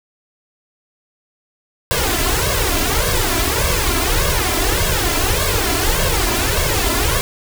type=noise with flanger; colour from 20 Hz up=pink; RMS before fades=-17 dBFS; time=1.91-7.21 s; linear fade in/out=0 ms; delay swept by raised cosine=1.8 to 3 ms; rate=1.7 Hz; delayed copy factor=+0.85; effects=none